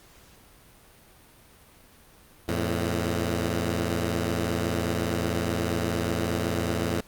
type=tone pair together; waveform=10% pulse; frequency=85 / 110.57 Hz; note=F2 / A2; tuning=-46 / +9 cents; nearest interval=perfect fourth; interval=455 cents; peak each=-19 / -21 dBFS; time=2.48-7.01 s; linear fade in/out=5 ms; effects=pink hiss -54 dBFS RMS until 7.07 s + Opus 48 kbps